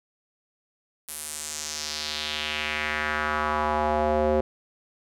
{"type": "tone with band-pass filter sweep", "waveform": "square", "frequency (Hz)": 76, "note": "D#2", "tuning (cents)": -40, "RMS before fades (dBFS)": -27, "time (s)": [1.08, 4.41], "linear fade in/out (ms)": 5, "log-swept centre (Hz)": [11000, 490], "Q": 2.3, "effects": []}